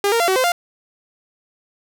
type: tone with pitch steps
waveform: sawtooth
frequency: 403.5 / 463.2 / 687 / 378 / 515 / 699 Hz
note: G#4 / A#4 / F5 / F#4 / C5 / F5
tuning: -50 / -11 / -29 / +37 / -28 / +1 cents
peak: -11 dBFS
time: 0.04-0.52 s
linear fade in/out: 2 ms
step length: 80 ms
effects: none